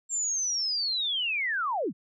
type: linear sweep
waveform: sine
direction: down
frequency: 7459 to 123.47 Hz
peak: -26 dBFS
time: 0.09-1.93 s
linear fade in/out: 50 ms
effects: none